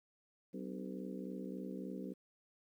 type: harmonic tone with a mistuned harmonic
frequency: 63.5 Hz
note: B1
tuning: 49 cents sharp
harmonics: 3 / 4 / 5 / 6 / 7 / 8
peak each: -45 / -47 / -49 / -51 / -52 / -53 dBFS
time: 0.53-2.14 s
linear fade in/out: 20 ms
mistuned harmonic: 5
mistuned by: -85 cents
effects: 12-bit